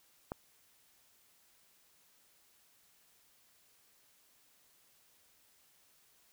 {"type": "click", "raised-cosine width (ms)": 1, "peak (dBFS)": -23, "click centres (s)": 0.319, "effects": ["white hiss -68 dBFS RMS until 6.32 s"]}